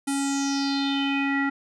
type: tone with low-pass filter sweep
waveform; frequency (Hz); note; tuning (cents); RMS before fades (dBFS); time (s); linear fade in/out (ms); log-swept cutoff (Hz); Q
square; 277.2; C#4; 0; -25; 0.07-1.5; 10; 9700 to 1700; 5.7
effects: none